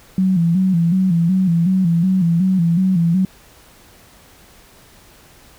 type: tone with vibrato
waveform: sine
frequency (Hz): 177.7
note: F3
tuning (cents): +30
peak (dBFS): -12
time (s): 0.18-3.25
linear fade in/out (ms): 2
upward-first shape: square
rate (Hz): 2.7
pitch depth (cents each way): 97
effects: pink hiss -47 dBFS RMS until 5.58 s